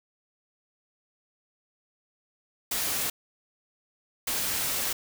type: noise bursts at uneven times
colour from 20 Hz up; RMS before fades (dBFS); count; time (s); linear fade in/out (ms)
white; -29; 2; 2.71-3.1 / 4.27-4.93; 5
effects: none